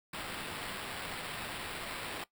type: noise with sample-and-hold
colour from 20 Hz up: blue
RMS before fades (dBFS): -41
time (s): 0.13-2.24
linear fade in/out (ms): 5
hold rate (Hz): 6300
effects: noise-tail reverb RT60 0.1 s tail -18 dB re dry